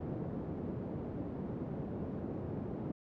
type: band-pass noise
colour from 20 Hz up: pink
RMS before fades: -40 dBFS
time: 0-2.92 s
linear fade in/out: 10 ms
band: 130 to 390 Hz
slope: 12 dB/octave
effects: none